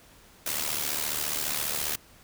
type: noise with amplitude modulation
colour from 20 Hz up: white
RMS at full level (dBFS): -27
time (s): 0.46-1.96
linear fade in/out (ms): 5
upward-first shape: sine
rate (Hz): 74.7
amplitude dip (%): 70
effects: pink hiss -55 dBFS RMS until 2.23 s